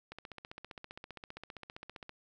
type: click train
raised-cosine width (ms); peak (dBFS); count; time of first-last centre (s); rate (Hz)
0.3; -29; 31; 0.12-2.094; 15.2
effects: none